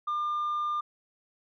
sine tone, 1200 Hz, D6, 37 cents sharp, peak -25 dBFS, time 0.07-0.81 s, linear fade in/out 10 ms, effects tanh soft clip ceiling -26 dBFS

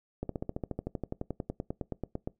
slowing click train, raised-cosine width 2 ms, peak -20 dBFS, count 24, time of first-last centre 0.23-2.275 s, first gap 63 ms, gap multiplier 1.03, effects noise-tail reverb RT60 0.2 s tail -22 dB re dry

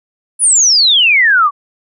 sine exponential sweep, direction down, 10240 to 1108.7 Hz, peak -6 dBFS, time 0.39-1.51 s, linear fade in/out 50 ms, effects none

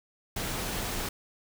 pink noise, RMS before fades -33 dBFS, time 0.36-1.09 s, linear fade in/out 5 ms, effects none

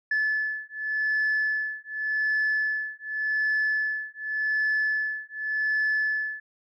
sine beating tone pair, 1730 / 1730.87 Hz, A6 / A6, -30 / -29 cents, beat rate 0.87 Hz, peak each -26 dBFS, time 0.11-6.4 s, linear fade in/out 5 ms, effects tanh soft clip ceiling -19 dBFS

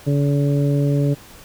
harmonic tone, 142.6 Hz, C#3, 49 cents sharp, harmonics 1 / 2 / 3 / 4, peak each -16 / -22 / -26 / -28 dBFS, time 0.06-1.15 s, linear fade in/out 20 ms, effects pink hiss -43 dBFS RMS until 1.44 s

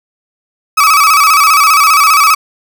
35% pulse tone with vibrato, 1212 Hz, D#6, 46 cents flat, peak -3 dBFS, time 0.77-2.35 s, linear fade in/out 10 ms, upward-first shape square, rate 15 Hz, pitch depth 94 cents each way, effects none

